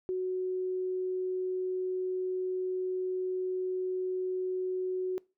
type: tone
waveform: sine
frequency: 370 Hz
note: F#4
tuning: in tune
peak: -29 dBFS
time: 0.09-5.18 s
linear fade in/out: 0 ms
effects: noise-tail reverb RT60 0.3 s tail -24 dB re dry